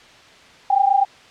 sine tone pair together, 778 / 805.7 Hz, G5 / G5, -13 / +47 cents, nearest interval minor second, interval 60 cents, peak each -16 dBFS, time 0.7-1.05 s, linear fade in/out 5 ms, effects white hiss -46 dBFS RMS until 1.3 s + low-pass 4000 Hz 12 dB/octave

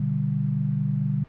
sine chord, G major, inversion first, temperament just, 122.5 / 147 / 196 Hz, B2 / D3 / G3, -14 / +2 / 0 cents, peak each -28 / -24 / -28 dBFS, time 0-1.24 s, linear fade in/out 5 ms, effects pink hiss -54 dBFS RMS until 1.28 s + low-pass 2000 Hz 12 dB/octave

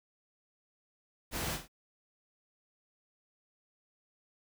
pink noise with echo, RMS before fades -36 dBFS, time 1.31-1.59 s, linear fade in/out 50 ms, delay 46 ms, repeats 2, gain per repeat -8 dB, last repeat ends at 1.682 s, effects none

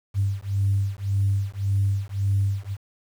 sine beating tone pair, 98 / 99.8 Hz, G2 / G2, 0 / +32 cents, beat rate 1.8 Hz, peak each -23 dBFS, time 0.14-2.77 s, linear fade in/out 50 ms, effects tanh soft clip ceiling -13 dBFS + 8-bit

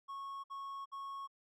triangle tone bursts, 1100 Hz, C#6, 14 cents flat, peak -40 dBFS, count 3, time 0.08-1.276 s, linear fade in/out 20 ms, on 360 ms, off 58 ms, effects none

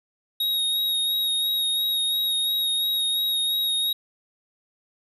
square tone with vibrato, 3767 Hz, A#7, 17 cents sharp, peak -22 dBFS, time 0.4-3.93 s, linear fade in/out 5 ms, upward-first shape sine, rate 2.9 Hz, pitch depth 20 cents each way, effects none

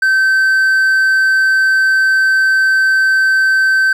triangle tone, 1546 Hz, G6, 24 cents flat, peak -7 dBFS, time 0.02-3.93 s, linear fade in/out 5 ms, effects none

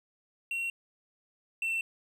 triangle tone pair in turn, 2733 / 2691 Hz, F7 / E7, -38 / +35 cents, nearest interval unison, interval 27 cents, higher first, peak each -29 / -27 dBFS, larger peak second, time 0.51-0.7 / 1.62-1.81 s, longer neither, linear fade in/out 2 ms, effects none

